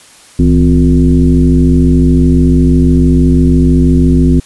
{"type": "tone with frequency modulation", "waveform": "sine", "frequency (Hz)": 163.7, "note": "E3", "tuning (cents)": -12, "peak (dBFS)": -4, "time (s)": [0.39, 4.4], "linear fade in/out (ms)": 5, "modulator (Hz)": 93.8, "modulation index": 1.5, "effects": ["white hiss -39 dBFS RMS until 4.45 s", "resampled to 24000 Hz"]}